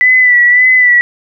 sine tone with vibrato, 1981 Hz, B6, 5 cents sharp, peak -4 dBFS, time 0.01-1.01 s, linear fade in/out 0 ms, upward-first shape sine, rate 1.8 Hz, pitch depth 40 cents each way, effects none

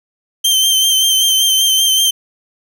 sawtooth tone with vibrato, 3127 Hz, G7, 5 cents flat, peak -7 dBFS, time 0.44-2.11 s, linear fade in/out 10 ms, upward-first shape sine, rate 5.2 Hz, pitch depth 29 cents each way, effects none

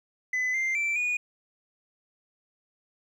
sine tone with pitch steps, 2011 / 2093 / 2338 / 2456 Hz, B6 / C7 / D7 / D#7, +31 / 0 / -8 / -23 cents, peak -22 dBFS, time 0.33-1.17 s, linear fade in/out 5 ms, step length 210 ms, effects tanh soft clip ceiling -24 dBFS + 10-bit

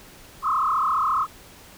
sine tone with frequency modulation, 1174.7 Hz, D6, in tune, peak -19 dBFS, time 0.42-1.27 s, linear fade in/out 50 ms, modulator 34.6 Hz, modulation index 3.9, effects pink hiss -47 dBFS RMS until 1.77 s

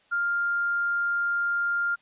sine tone, 1400 Hz, F6, 4 cents sharp, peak -23 dBFS, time 0.11-1.96 s, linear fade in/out 20 ms, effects white hiss -62 dBFS RMS until 2.01 s + resampled to 8000 Hz

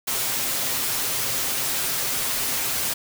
white noise with comb filter, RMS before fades -25 dBFS, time 0.07-2.94 s, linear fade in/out 10 ms, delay 7.6 ms, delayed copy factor +0.55, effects none

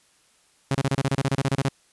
sawtooth tone bursts, 136.4 Hz, C#3, 28 cents flat, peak -16 dBFS, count 15, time 0.71-1.687 s, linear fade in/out 2 ms, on 39 ms, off 28 ms, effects white hiss -61 dBFS RMS until 1.92 s + resampled to 24000 Hz

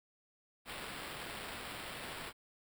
white noise with sample-and-hold, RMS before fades -45 dBFS, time 0.65-2.33 s, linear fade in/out 50 ms, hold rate 6300 Hz, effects none

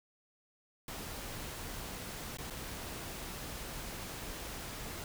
pink noise with dropouts, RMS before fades -43 dBFS, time 0.88-5.04 s, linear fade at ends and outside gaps 1 ms, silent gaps 2.371-2.385 / 2.5-2.506 s, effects none

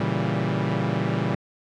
sawtooth chord, A# diminished seventh, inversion none, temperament equal with one note detuned, 116.54 / 140.2 / 164.81 / 196 Hz, A#2 / C#3 / E3 / G3, 0 / +20 / 0 / 0 cents, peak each -24 dBFS, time 0-1.35 s, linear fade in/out 5 ms, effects low-pass 3000 Hz 12 dB/octave

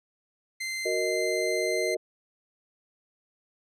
sawtooth tone, 2078 Hz, C7, 12 cents flat, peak -27 dBFS, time 0.6-1.95 s, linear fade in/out 10 ms
sine chord, D# minor, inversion first, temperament equal, 370 / 466.2 / 622.3 Hz, F#4 / A#4 / D#5, 0 / 0 / 0 cents, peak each -30 dBFS, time 0.85-1.97 s, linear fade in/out 10 ms
effects low-pass 10000 Hz 12 dB/octave

